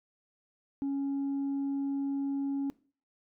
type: tone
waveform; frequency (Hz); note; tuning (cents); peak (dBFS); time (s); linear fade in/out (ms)
sine; 277.2; C#4; 0; -27; 0.82-2.7; 0
effects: noise-tail reverb RT60 0.4 s tail -21 dB re dry + tanh soft clip ceiling -28 dBFS